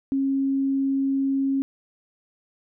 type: tone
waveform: sine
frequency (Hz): 271.8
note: C#4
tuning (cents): -34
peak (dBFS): -20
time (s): 0.12-1.62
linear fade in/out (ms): 0
effects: none

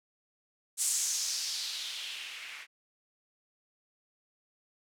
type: noise with low-pass filter sweep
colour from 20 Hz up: violet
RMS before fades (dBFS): -35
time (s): 0.77-2.67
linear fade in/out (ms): 50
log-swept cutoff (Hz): 8300 to 2000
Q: 2.5
effects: none

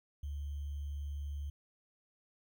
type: tone with sample-and-hold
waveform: sine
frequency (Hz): 72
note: D2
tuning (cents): -34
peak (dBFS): -37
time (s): 0.23-1.5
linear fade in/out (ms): 5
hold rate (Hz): 3150
effects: none

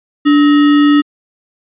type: tone with sample-and-hold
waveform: sine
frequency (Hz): 291.6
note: D4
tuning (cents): -12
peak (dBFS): -5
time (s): 0.25-1.02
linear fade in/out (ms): 20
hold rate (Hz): 1575
effects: resampled to 8000 Hz

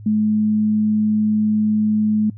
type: tone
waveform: sine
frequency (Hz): 213.7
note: G#3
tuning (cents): +50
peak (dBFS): -14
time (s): 0.06-2.3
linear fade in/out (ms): 5
effects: noise-tail reverb RT60 0.1 s tail -21 dB re dry + added 105 Hz sine -34 dBFS peak until 2.37 s

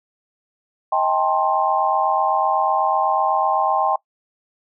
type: chord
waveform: sine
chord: A half-diminished seventh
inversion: second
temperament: just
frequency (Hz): 633.6 / 792 / 880 / 1056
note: Eb5 / G5 / A5 / C6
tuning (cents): +31 / +18 / 0 / +16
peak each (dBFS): -24 / -19 / -24 / -21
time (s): 0.92-3.96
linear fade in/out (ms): 5
effects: noise-tail reverb RT60 0.1 s tail -21 dB re dry

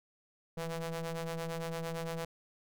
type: ring-modulated tone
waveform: sawtooth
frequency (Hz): 166.2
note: E3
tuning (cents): +15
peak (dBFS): -29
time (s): 0.57-2.25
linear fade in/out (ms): 5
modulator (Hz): 328
effects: none

